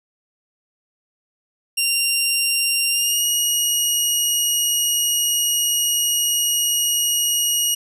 15% pulse tone with pitch glide, 2777 to 2887 Hz, F7 to F#7, -10 to -43 cents, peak -10 dBFS, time 1.77-7.75 s, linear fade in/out 10 ms, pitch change +67 cents, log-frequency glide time 2.9-3.25 s, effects none

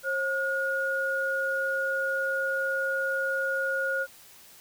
sine tone pair together, 537.7 / 1438 Hz, C5 / F#6, +47 / -50 cents, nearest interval octave + perfect fourth, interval 1703 cents, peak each -30 / -27 dBFS, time 0.03-4.07 s, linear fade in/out 50 ms, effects white hiss -52 dBFS RMS until 4.6 s

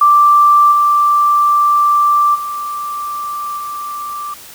sine tone with level steps, 1174.7 Hz, D6, in tune, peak -5 / -8 / -19 / -21 dBFS, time 0.01-4.34 s, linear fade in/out 5 ms, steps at 0.71 / 2.34 / 3.57 s, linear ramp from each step 20 ms, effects white hiss -36 dBFS RMS until 4.54 s

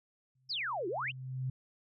sine tone with exponential growth, 129.8 Hz, C3, 13 cents flat, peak -31 dBFS, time 0.35-1.5 s, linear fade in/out 5 ms, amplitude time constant 250 ms
sine exponential two-way sweep, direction down then up, 5410 to 329.6 to 3197 Hz, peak -33 dBFS, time 0.49-1.12 s, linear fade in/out 20 ms, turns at 0.88 s
effects none

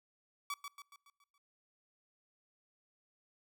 sawtooth tone with echo, 1143 Hz, D6, 47 cents flat, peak -33 dBFS, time 0.5-0.54 s, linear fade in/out 2 ms, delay 140 ms, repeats 6, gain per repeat -6 dB, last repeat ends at 1.38 s, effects noise-tail reverb RT60 0.5 s tail -25 dB re dry

